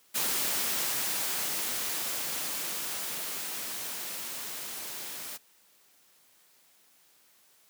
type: noise with level ramp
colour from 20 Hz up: white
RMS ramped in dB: -29 to -40 dBFS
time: 0.14-5.38 s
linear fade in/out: 20 ms
effects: white hiss -63 dBFS RMS until 7.69 s + high-pass 150 Hz 12 dB/octave